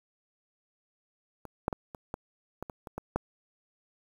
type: clicks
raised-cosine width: 1 ms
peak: -28 / -12 / -18 / -27 / -20 / -22 / -25 / -27 / -21 / -13 dBFS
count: 10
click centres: 1.453 / 1.681 / 1.728 / 1.948 / 2.141 / 2.626 / 2.698 / 2.872 / 2.98 / 3.16 s
effects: 8-bit